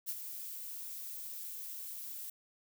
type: noise with ADSR envelope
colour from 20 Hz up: violet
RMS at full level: -36 dBFS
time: 0.06-2.3 s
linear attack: 34 ms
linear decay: 46 ms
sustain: -8 dB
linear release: 4 ms
effects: none